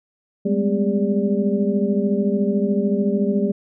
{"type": "tone cluster", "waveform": "sine", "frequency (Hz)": [196, 209.7, 253, 404, 583], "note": ["G3", "G#3", "B3", "G#4", "D5"], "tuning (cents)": [0, 17, 42, -48, -13], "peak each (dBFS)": [-21, -21, -28, -23, -29], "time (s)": [0.45, 3.52], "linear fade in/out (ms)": 10, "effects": []}